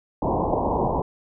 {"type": "low-pass noise", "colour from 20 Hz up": "white", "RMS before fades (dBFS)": -23, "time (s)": [0.22, 1.02], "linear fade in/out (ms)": 5, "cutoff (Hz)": 1000, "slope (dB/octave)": 96, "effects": []}